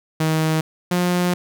sawtooth tone pair in turn, 158.2 / 177.93 Hz, D#3 / F3, +29 / +33 cents, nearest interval major second, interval 204 cents, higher second, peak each -13 dBFS, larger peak neither, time 0.2-0.61 / 0.91-1.34 s, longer second, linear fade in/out 5 ms, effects none

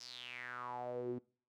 sawtooth tone with band-pass filter sweep, 123.47 Hz, B2, in tune, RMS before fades -44 dBFS, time 0-1.19 s, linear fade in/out 10 ms, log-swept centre 5500 to 290 Hz, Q 6.6, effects noise-tail reverb RT60 0.4 s tail -22 dB re dry

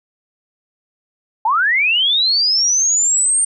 sine linear sweep, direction up, 829 to 8870 Hz, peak -12 dBFS, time 1.45-3.45 s, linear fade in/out 5 ms, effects none

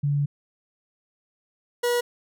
sine / 40% pulse tone pair in turn, 143.6 / 483 Hz, D3 / B4, -39 / -39 cents, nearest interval octave + major sixth, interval 2100 cents, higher second, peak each -20 dBFS, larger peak neither, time 0.03-0.26 / 1.83-2.01 s, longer first, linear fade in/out 10 ms, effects none

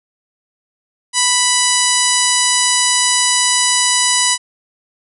harmonic tone, 987.8 Hz, B5, in tune, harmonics 1 / 2 / 3 / 4 / 5 / 6 / 7 / 8 / 9 / 10, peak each -21 / -21 / -21 / -21 / -21 / -21 / -21 / -21 / -21 / -21 dBFS, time 1.13-4.38 s, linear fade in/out 50 ms, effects none

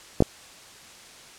clicks, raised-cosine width 2 ms, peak -4 dBFS, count 2, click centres 0.205 / 0.223 s, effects white hiss -47 dBFS RMS until 1.38 s + low-pass 8000 Hz 12 dB/octave

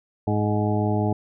harmonic tone with a mistuned harmonic, 105.3 Hz, G#2, 24 cents sharp, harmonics 1 / 2 / 3 / 4 / 6 / 7 / 8, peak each -23 / -26 / -28 / -29 / -31 / -31 / -32 dBFS, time 0.27-1.13 s, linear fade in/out 5 ms, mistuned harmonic 6, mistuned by -27 cents, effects none

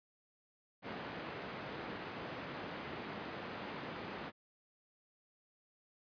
pink band-pass noise, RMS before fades -45 dBFS, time 0.82-4.32 s, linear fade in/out 50 ms, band 170 to 2500 Hz, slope 12 dB/octave, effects resampled to 11025 Hz

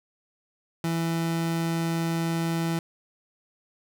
30% pulse tone, 165.8 Hz, E3, 10 cents sharp, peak -22 dBFS, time 0.84-2.79 s, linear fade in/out 2 ms, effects none

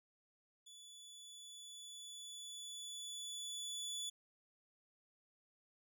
25% pulse tone with level ramp, 3446 Hz, A7, 37 cents flat, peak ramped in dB -52 to -37 dBFS, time 0.66-4.1 s, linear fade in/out 10 ms, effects none

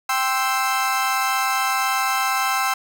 30% pulse chord, C major, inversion second, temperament equal, 784 / 1046.5 / 1318.5 Hz, G5 / C6 / E6, 0 / 0 / 0 cents, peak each -21 dBFS, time 0.09-2.74 s, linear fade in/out 5 ms, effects none

